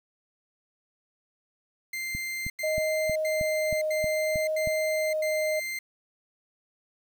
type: tone bursts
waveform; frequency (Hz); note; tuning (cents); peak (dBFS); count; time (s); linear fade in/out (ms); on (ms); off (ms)
40% pulse; 2090; C7; -2; -30; 6; 1.93-5.79; 5; 570; 88
type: click train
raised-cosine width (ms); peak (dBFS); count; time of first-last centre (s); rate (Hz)
5; -23; 9; 2.15-4.674; 3.17
type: tone with vibrato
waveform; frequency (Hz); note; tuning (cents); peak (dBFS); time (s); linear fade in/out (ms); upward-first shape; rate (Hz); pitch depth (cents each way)
sine; 622.3; D#5; 0; -25; 2.63-5.6; 10; sine; 0.61; 8
effects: 9-bit